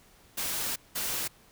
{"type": "noise bursts at uneven times", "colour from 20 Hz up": "white", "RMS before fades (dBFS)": -32, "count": 2, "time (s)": [[0.37, 0.76], [0.95, 1.28]], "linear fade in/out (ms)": 10, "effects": ["pink hiss -59 dBFS RMS until 1.51 s"]}